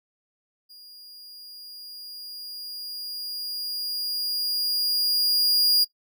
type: tone with level ramp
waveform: 45% pulse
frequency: 4844 Hz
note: D#8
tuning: 47 cents flat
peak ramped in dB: -44 to -15 dBFS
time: 0.69-5.85 s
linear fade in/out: 20 ms
effects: noise-tail reverb RT60 0.1 s tail -20 dB re dry